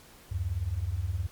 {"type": "beating tone pair", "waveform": "sine", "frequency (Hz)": [75.5, 94.5], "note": ["D2", "F#2"], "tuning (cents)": [48, 37], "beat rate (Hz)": 19, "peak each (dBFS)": [-32, -30], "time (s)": [0.31, 1.27], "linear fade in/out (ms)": 10, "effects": ["pink hiss -54 dBFS RMS until 1.31 s", "MP3 96 kbps"]}